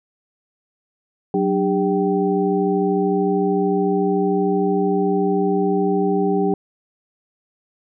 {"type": "tone cluster", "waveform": "sine", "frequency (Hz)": [186.4, 299.8, 399.7, 772], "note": ["F#3", "D4", "G4", "G5"], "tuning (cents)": [13, 36, 34, -27], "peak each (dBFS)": [-21, -23, -19, -25], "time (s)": [1.34, 6.54], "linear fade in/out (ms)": 2, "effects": []}